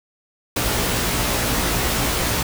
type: noise with comb filter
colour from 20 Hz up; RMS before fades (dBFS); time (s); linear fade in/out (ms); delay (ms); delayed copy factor
pink; -21; 0.56-2.43; 5; 17; +0.8
effects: none